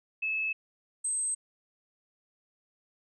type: tone pair in turn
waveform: sine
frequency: 2601 / 8258 Hz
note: E7 / C9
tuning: -24 / -24 cents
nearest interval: octave + minor sixth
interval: 2000 cents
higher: second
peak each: -28 dBFS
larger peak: neither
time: 0.22-0.53 / 1.04-1.35 s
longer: neither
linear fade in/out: 10 ms
effects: none